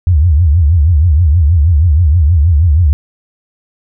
sine tone with vibrato, 80 Hz, D#2, 49 cents sharp, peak -5 dBFS, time 0.07-2.93 s, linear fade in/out 0 ms, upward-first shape triangle, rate 6.3 Hz, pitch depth 270 cents each way, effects none

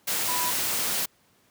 sine tone in noise, 987.8 Hz, B5, in tune, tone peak -29 dBFS, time 0.28-0.51 s, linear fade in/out 10 ms, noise white, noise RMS -27 dBFS, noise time 0.07-1.06 s, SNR -5 dB, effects pink hiss -63 dBFS RMS until 1.5 s + high-pass 100 Hz 12 dB/octave

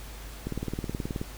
click train, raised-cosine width 3 ms, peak -18 dBFS, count 15, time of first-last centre 0.47-1.215 s, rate 18.8 Hz, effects added 51 Hz sine -42 dBFS peak until 1.37 s + pink hiss -46 dBFS RMS until 1.37 s

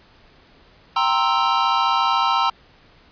square chord, C dominant seventh, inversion second, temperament equal, 784 / 932.3 / 1046.5 / 1318.5 Hz, G5 / Bb5 / C6 / E6, 0 / 0 / 0 / 0 cents, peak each -25 / -22 / -23 / -22 dBFS, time 0.96-2.5 s, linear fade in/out 5 ms, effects pink hiss -52 dBFS RMS until 3.11 s + resampled to 11025 Hz

